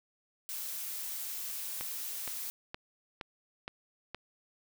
blue noise, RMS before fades -39 dBFS, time 0.49-2.5 s, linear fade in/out 0 ms
click train, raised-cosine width 0.3 ms, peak -23 dBFS, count 6, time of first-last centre 1.81-4.146 s, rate 2.14 Hz
effects none

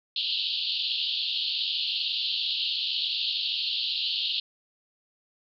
white band-pass noise, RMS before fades -29 dBFS, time 0.16-4.4 s, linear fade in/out 2 ms, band 2800 to 4500 Hz, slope 96 dB/octave, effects none

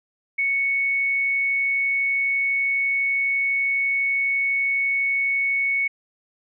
sine tone, 2217 Hz, C#7, in tune, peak -19 dBFS, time 0.38-5.88 s, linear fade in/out 10 ms, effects none

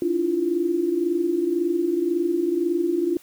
sine tone cluster, 290.8 / 325.2 / 347.1 Hz, D4 / E4 / F4, -17 / -23 / -11 cents, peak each -28 / -27 / -21 dBFS, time 0.02-3.17 s, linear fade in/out 2 ms, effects white hiss -52 dBFS RMS until 3.22 s

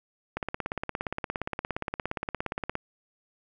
click train, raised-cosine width 0.5 ms, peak -15 dBFS, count 42, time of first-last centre 0.37-2.754 s, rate 17.2 Hz, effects none

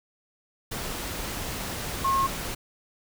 sine tone in noise, 1079 Hz, C#6, 47 cents flat, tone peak -21 dBFS, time 2.04-2.27 s, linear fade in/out 10 ms, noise pink, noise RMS -33 dBFS, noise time 0.71-2.55 s, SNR +9 dB, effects none

